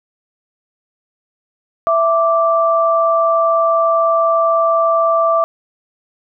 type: tone pair together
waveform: sine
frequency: 662 / 1172 Hz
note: E5 / D6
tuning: +7 / -4 cents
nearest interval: minor seventh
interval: 989 cents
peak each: -13 / -14 dBFS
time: 1.87-5.44 s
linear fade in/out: 0 ms
effects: none